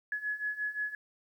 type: beating tone pair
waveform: sine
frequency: 1692 / 1697.7 Hz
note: G#6 / G#6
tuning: +32 / +38 cents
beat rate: 5.7 Hz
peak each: -37 / -34 dBFS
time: 0.12-0.95 s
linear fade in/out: 2 ms
effects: 11-bit